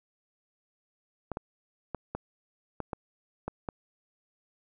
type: clicks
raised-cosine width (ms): 1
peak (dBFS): -19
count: 8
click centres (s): 1.317 / 1.371 / 1.947 / 2.15 / 2.803 / 2.932 / 3.48 / 3.688
effects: none